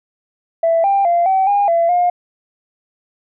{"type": "tone with pitch steps", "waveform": "sine", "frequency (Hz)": [663, 792, 690, 765, 811, 675, 710], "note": ["E5", "G5", "F5", "G5", "G#5", "E5", "F5"], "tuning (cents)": [10, 18, -21, -42, -41, 41, 28], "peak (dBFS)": -10, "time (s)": [0.63, 2.1], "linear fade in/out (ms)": 5, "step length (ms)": 210, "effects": ["tanh soft clip ceiling -7 dBFS"]}